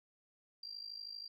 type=tone with amplitude modulation; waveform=sine; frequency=4734 Hz; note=D8; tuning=13 cents sharp; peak=-40 dBFS; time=0.63-1.28 s; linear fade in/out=5 ms; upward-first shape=sine; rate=52.7 Hz; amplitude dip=85%; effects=tanh soft clip ceiling -36 dBFS